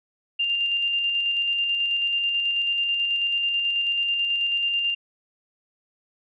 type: tone with tremolo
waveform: sine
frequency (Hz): 2794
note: F7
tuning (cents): 0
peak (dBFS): -20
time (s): 0.39-4.95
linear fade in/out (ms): 10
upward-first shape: square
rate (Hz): 9.2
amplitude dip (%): 25
effects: none